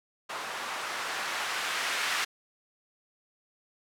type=noise with low-pass filter sweep; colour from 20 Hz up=violet; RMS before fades=-33 dBFS; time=0.29-2.25 s; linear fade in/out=10 ms; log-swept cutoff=960 to 1800 Hz; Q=1; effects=none